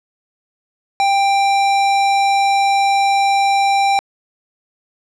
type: tone with sample-and-hold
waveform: sine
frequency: 792 Hz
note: G5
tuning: 18 cents sharp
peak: -11 dBFS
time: 1-3.99 s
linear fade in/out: 0 ms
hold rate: 3150 Hz
effects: low-pass 6000 Hz 12 dB/octave